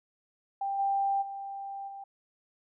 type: tone with level steps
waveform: sine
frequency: 790 Hz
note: G5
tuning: 13 cents sharp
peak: -29 / -25 / -36 / -40 dBFS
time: 0.61-2.04 s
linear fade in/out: 5 ms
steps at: 0.78 / 1.21 / 1.87 s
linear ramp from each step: 20 ms
effects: none